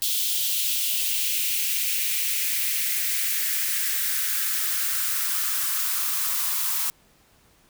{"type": "noise with high-pass filter sweep", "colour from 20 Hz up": "blue", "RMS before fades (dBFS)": -25, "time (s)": [0.02, 6.9], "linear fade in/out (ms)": 0, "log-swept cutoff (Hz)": [3400, 1000], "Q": 2.9, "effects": ["pink hiss -59 dBFS RMS until 7.69 s"]}